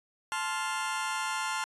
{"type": "chord", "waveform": "sawtooth", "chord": "F major", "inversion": "first", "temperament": "just", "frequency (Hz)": [873.1, 1047.7, 1396.9], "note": ["A5", "C6", "F6"], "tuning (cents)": [-14, 2, 0], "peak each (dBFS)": -31, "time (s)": [0.32, 1.64], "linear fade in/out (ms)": 0, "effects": ["resampled to 24000 Hz"]}